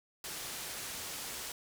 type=low-pass noise; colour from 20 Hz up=white; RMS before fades=-42 dBFS; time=0.24-1.52 s; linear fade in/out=2 ms; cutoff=11000 Hz; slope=12 dB/octave; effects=none